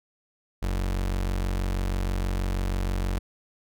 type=tone; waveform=35% pulse; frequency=46.25 Hz; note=F#1; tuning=in tune; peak=-23 dBFS; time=0.62-3.19 s; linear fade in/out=10 ms; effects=none